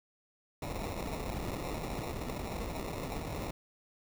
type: noise with sample-and-hold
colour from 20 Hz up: pink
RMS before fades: -38 dBFS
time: 0.62-3.51 s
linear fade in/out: 5 ms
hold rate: 1575 Hz
effects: none